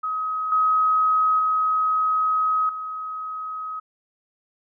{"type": "tone with level steps", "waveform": "sine", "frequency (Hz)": 1268, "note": "D#6", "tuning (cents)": 32, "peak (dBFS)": [-23, -16, -18, -28], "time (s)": [0.03, 3.8], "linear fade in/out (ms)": 10, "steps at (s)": [0.52, 1.39, 2.69], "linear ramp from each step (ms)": 2, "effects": []}